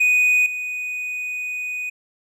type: tone with level steps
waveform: triangle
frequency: 2485 Hz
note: D#7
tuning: 3 cents flat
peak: -12 / -23 dBFS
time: 0-1.9 s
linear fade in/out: 10 ms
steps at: 0.46 s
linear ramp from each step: 2 ms
effects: none